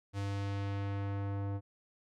square tone with low-pass filter sweep, 99.7 Hz, G2, 30 cents sharp, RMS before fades -36 dBFS, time 0.13-1.61 s, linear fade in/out 50 ms, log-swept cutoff 8300 to 890 Hz, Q 0.72, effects none

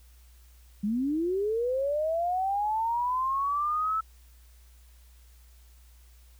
sine linear sweep, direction up, 196.1 to 1318.5 Hz, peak -25 dBFS, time 0.83-4.01 s, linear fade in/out 10 ms, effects added 60 Hz sine -52 dBFS peak until 6.39 s + white hiss -63 dBFS RMS until 6.39 s

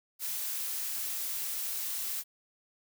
blue noise, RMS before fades -35 dBFS, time 0.19-2.24 s, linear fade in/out 50 ms, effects none

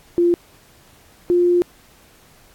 sine tone pair in turn, 346.5 / 352.1 Hz, F4 / F4, -14 / +14 cents, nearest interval unison, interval 28 cents, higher second, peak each -12 dBFS, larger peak neither, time 0.18-0.34 / 1.3-1.62 s, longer second, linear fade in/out 0 ms, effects pink hiss -51 dBFS RMS until 2.54 s + AAC 64 kbps

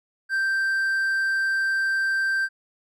triangle tone, 1568 Hz, G6, in tune, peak -19 dBFS, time 0.29-2.49 s, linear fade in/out 50 ms, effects none

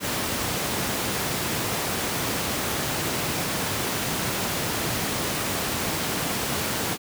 pink high-pass noise, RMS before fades -27 dBFS, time 0-6.98 s, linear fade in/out 50 ms, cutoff 100 Hz, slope 12 dB/octave, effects none

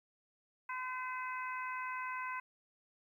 harmonic tone, 510 Hz, C5, 44 cents flat, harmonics 2 / 3 / 4 / 5, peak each -40 / -44 / -46 / -48 dBFS, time 0.69-2.4 s, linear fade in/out 5 ms, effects 12-bit

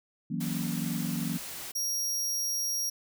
sine chord, F# dominant seventh, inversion third, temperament equal with one note detuned, 162.26 / 185 / 233.1 / 277.2 Hz, E3 / F#3 / A#3 / C#4, -27 / 0 / 0 / 0 cents, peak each -34 / -35 / -34 / -38 dBFS, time 0.3-1.38 s, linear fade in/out 10 ms
white noise, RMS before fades -40 dBFS, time 0.4-1.72 s, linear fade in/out 10 ms
sawtooth tone, 5640 Hz, F8, 16 cents sharp, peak -26 dBFS, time 1.75-2.9 s, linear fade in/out 10 ms
effects none

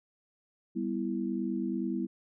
sine chord, E minor, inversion first, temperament just, 197.78 / 247.2 / 329.6 Hz, G3 / B3 / E4, +16 / +2 / 0 cents, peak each -34 dBFS, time 0.75-2.07 s, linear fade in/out 20 ms, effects none

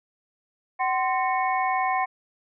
sine tone cluster, 757 / 1043 / 1826 / 2207 Hz, F#5 / C6 / A#6 / C#7, +39 / -6 / -36 / -8 cents, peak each -24 / -26 / -33 / -31 dBFS, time 0.79-2.06 s, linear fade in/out 20 ms, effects none

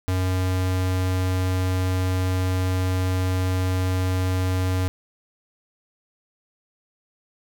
square tone, 92.5 Hz, F#2, in tune, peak -21 dBFS, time 0.08-4.88 s, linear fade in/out 0 ms, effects none

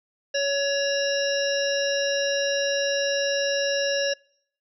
harmonic tone with a mistuned harmonic, 560 Hz, C#5, 18 cents sharp, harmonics 1 / 3 / 5 / 7 / 9 / 10, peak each -24 / -29 / -31 / -35 / -36 / -31 dBFS, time 0.34-4.14 s, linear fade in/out 10 ms, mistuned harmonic 9, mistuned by +54 cents, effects noise-tail reverb RT60 0.7 s tail -26 dB re dry

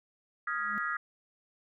sine chord, F half-diminished seventh, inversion third, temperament equal with one note detuned, 1244.5 / 1396.9 / 1661.2 / 1933.8 Hz, Eb6 / F6 / Ab6 / Cb7, 0 / 0 / 0 / -37 cents, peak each -35 / -36 / -36 / -38 dBFS, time 0.47-0.97 s, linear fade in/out 5 ms
triangle tone with exponential growth, 207.7 Hz, G#3, in tune, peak -36 dBFS, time 0.49-0.78 s, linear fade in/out 0 ms, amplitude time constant 62 ms
effects none

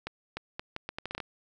accelerating click train, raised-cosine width 0.3 ms, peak -19 dBFS, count 11, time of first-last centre 0.07-1.202 s, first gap 300 ms, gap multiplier 0.75, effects none

